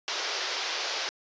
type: band-pass noise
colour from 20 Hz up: white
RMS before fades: -32 dBFS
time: 0.08-1.09 s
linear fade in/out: 0 ms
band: 360 to 5800 Hz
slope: 48 dB/octave
effects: resampled to 16000 Hz